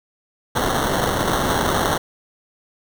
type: noise with sample-and-hold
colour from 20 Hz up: white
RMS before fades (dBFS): -20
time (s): 0.55-1.98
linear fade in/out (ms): 10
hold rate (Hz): 2450
effects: none